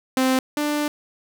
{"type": "tone pair in turn", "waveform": "sawtooth", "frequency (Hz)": [260.2, 296], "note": ["C4", "D4"], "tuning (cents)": [-9, 14], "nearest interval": "major second", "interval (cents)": 223, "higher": "second", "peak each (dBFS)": [-13, -17], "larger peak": "first", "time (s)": [[0.17, 0.39], [0.57, 0.88]], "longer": "second", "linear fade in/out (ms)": 2, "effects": []}